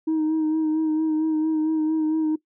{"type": "tone with vibrato", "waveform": "sine", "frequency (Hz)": 313.7, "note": "D#4", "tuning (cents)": 14, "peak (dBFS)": -17, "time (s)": [0.07, 2.36], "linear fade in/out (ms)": 10, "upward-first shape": "sine", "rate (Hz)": 4.4, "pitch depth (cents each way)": 27, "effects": ["noise-tail reverb RT60 0.1 s tail -19 dB re dry", "tanh soft clip ceiling -18 dBFS"]}